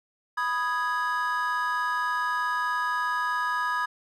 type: chord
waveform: triangle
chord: G# minor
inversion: first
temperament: equal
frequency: 987.8 / 1244.5 / 1661.2 Hz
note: B5 / D#6 / G#6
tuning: 0 / 0 / 0 cents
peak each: -27 dBFS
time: 0.37-3.86 s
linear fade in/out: 10 ms
effects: tanh soft clip ceiling -15 dBFS